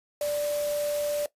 sine tone in noise, 587.3 Hz, D5, in tune, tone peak -25 dBFS, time 0.21-1.26 s, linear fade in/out 2 ms, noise white, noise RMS -38 dBFS, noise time 0.21-1.26 s, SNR +10 dB, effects noise-tail reverb RT60 0.1 s tail -17 dB re dry + resampled to 32000 Hz

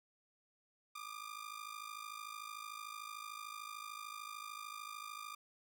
sawtooth ring-modulated tone, 1200 Hz, D6, 37 cents sharp, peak -39 dBFS, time 0.95-5.35 s, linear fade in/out 5 ms, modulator 26.7 Hz, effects none

